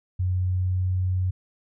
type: tone with pitch glide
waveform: sine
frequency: 91.5 to 92.19 Hz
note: F#2 to F#2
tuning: -19 to -6 cents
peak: -21 dBFS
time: 0.19-1.31 s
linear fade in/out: 10 ms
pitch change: +13 cents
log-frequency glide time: 0.33-0.88 s
effects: none